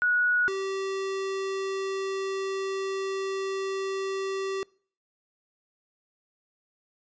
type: tone pair in turn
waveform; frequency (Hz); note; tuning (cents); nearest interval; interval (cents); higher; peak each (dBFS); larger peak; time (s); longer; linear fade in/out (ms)
sine / square; 1462 / 387.2; F#6 / G4; -21 / -21; octave + major seventh; 2300; first; -21 / -29; first; 0.02-0.48 / 0.48-4.63; second; 0
effects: noise-tail reverb RT60 0.5 s tail -25 dB re dry + resampled to 16000 Hz